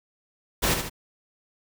pink noise with echo, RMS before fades -22 dBFS, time 0.62-0.75 s, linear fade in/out 20 ms, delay 74 ms, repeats 2, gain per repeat -6 dB, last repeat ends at 0.898 s, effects none

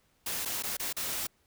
white noise with dropouts, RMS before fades -34 dBFS, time 0.26-1.27 s, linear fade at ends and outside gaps 5 ms, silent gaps 0.451-0.456 / 0.625-0.635 / 0.769-0.796 / 0.928-0.966 s, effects pink hiss -70 dBFS RMS until 1.46 s

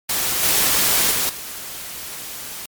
white noise with level steps, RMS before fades -21 / -17 / -20 / -32 dBFS, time 0.09-2.66 s, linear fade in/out 5 ms, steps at 0.43 / 1.11 / 1.29 s, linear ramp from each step 5 ms, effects MP3 96 kbps

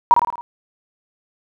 sine tone with echo, 952 Hz, A#5, 36 cents sharp, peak -5 dBFS, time 0.11-0.14 s, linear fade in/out 0 ms, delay 54 ms, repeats 5, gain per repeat -5 dB, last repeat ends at 0.41 s, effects none

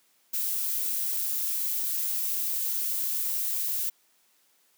violet noise, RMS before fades -29 dBFS, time 0.33-3.9 s, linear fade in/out 10 ms, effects white hiss -66 dBFS RMS until 4.77 s + high-pass 200 Hz 12 dB/octave

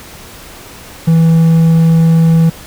triangle tone, 163.8 Hz, E3, 11 cents flat, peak -3 dBFS, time 1.07-2.5 s, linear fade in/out 10 ms, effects pink hiss -33 dBFS RMS until 2.66 s

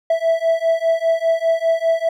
triangle beating tone pair, 656 / 661 Hz, E5 / E5, -9 / +5 cents, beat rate 5 Hz, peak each -16 dBFS, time 0.1-2.09 s, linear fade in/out 5 ms, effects none

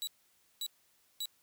sawtooth tone bursts, 3912 Hz, B7, 17 cents flat, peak -32 dBFS, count 3, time 0.02-1.256 s, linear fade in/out 0 ms, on 52 ms, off 540 ms, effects white hiss -70 dBFS RMS until 1.42 s

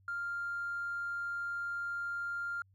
triangle tone with tanh clipping, 1396.9 Hz, F6, in tune, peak -34 dBFS, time 0.08-2.62 s, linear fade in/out 2 ms, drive 1 dB, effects added 96 Hz sine -63 dBFS peak until 2.74 s

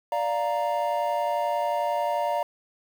triangle chord, Bb major, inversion first, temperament equal, 587.3 / 698.5 / 932.3 Hz, D5 / F5 / Bb5, 0 / 0 / 0 cents, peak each -26 dBFS, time 0.12-2.43 s, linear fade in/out 2 ms, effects 8-bit

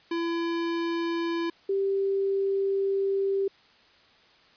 square / sine tone pair in turn, 336.5 / 391.8 Hz, E4 / G4, +36 / -1 cents, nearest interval minor third, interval 263 cents, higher second, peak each -27 / -23 dBFS, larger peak second, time 0.11-1.5 / 1.69-3.48 s, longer second, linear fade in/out 5 ms, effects white hiss -58 dBFS RMS until 4.56 s + resampled to 11025 Hz

